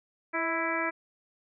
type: harmonic tone with a mistuned harmonic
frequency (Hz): 330.7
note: E4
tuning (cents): +6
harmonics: 1 / 2 / 3 / 4 / 5 / 6 / 7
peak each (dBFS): -35 / -35 / -35 / -35 / -35 / -35 / -35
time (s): 0.33-0.91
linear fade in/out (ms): 20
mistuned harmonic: 2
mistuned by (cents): -33
effects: none